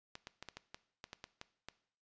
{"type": "clicks", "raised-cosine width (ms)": 0.2, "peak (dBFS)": -28, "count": 11, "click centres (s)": [0.154, 0.271, 0.426, 0.487, 0.57, 0.745, 1.041, 1.131, 1.241, 1.414, 1.686], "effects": ["noise-tail reverb RT60 0.6 s tail -18 dB re dry", "resampled to 16000 Hz"]}